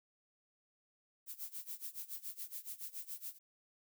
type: noise with tremolo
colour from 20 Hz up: violet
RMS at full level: -43 dBFS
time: 1.26-3.39 s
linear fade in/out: 50 ms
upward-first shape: sine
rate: 7.1 Hz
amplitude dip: 90%
effects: none